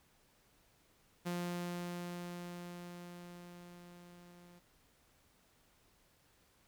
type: tone with level ramp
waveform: sawtooth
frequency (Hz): 175.4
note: F3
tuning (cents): +8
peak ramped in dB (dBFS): -32 to -54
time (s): 1.25-4.6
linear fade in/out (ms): 20
effects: pink hiss -70 dBFS RMS until 6.67 s